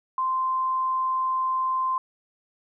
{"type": "tone", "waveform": "sine", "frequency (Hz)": 1041, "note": "C6", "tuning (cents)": -9, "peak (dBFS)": -22, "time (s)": [0.18, 1.98], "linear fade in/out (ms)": 2, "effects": []}